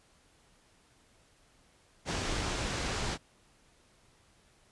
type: low-pass noise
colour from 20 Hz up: pink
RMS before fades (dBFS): -34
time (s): 2.05-3.18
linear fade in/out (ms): 50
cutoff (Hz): 7600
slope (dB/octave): 24
effects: pink hiss -65 dBFS RMS until 4.71 s + resampled to 24000 Hz